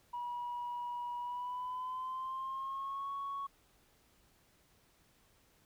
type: tone with pitch glide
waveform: sine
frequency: 967 to 1110.8 Hz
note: B5 to C#6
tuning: -37 to +3 cents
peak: -36 dBFS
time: 0.13-3.47 s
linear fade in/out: 10 ms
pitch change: +240 cents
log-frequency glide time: 1.18-3.11 s
effects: tanh soft clip ceiling -34 dBFS + pink hiss -69 dBFS RMS until 5.65 s